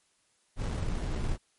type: noise with sample-and-hold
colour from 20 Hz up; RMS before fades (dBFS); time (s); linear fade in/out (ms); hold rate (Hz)
brown; -31; 0.56-1.38; 50; 2450
effects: white hiss -70 dBFS RMS until 1.58 s + MP3 48 kbps